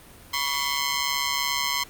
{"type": "ring-modulated tone", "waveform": "10% pulse", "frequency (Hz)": 1046, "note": "C6", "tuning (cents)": -1, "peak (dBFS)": -12, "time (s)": [0.33, 1.84], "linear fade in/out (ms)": 10, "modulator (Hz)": 71.3, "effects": ["pink hiss -48 dBFS RMS until 1.89 s", "Opus 32 kbps"]}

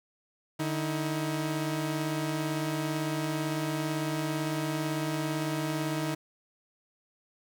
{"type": "tone pair together", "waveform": "sawtooth", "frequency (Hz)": [150.55, 319], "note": ["D3", "D#4"], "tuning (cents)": [43, 43], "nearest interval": "octave + minor second", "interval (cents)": 1300, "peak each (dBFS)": -28, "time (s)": [0.59, 6.15], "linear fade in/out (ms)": 10, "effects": []}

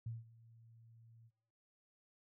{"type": "tone with ADSR envelope", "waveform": "sine", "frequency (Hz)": 114.4, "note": "A#2", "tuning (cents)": -32, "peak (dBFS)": -39, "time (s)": [0.06, 1.31], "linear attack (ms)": 5, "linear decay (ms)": 170, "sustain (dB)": -21, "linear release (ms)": 49, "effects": ["noise-tail reverb RT60 0.8 s tail -21 dB re dry"]}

